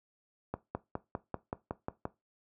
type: accelerating click train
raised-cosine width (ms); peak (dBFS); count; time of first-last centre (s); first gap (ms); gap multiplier
1; -20; 9; 0.54-2.054; 210; 0.97
effects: noise-tail reverb RT60 0.2 s tail -17 dB re dry + high-pass 60 Hz 12 dB/octave